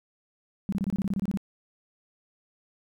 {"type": "tone bursts", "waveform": "sine", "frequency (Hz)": 195.7, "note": "G3", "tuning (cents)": -3, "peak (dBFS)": -24, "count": 12, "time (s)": [0.69, 1.373], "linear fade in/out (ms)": 0, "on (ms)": 34, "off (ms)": 25, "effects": ["11-bit"]}